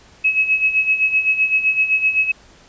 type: tone with tremolo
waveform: sine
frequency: 2569 Hz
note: E7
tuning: 45 cents flat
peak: -11 dBFS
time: 0.24-2.32 s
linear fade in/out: 10 ms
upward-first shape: sine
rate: 7.8 Hz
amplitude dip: 70%
effects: pink hiss -48 dBFS RMS until 2.68 s + resampled to 16000 Hz